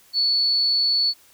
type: tone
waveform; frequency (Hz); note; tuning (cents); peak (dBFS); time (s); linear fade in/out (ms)
sine; 4435; C#8; 0; -17; 0.13-1.14; 50
effects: white hiss -54 dBFS RMS until 1.33 s